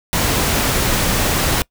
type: noise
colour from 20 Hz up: pink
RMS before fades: -17 dBFS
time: 0.13-1.62 s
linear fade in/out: 0 ms
effects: noise-tail reverb RT60 0.1 s tail -24 dB re dry